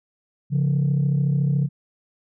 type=tone pair together; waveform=sine; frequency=140 / 173.81 Hz; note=C#3 / F3; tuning=+18 / -8 cents; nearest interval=major third; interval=374 cents; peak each=-17 / -22 dBFS; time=0.5-1.69 s; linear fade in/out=50 ms; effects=tanh soft clip ceiling -14 dBFS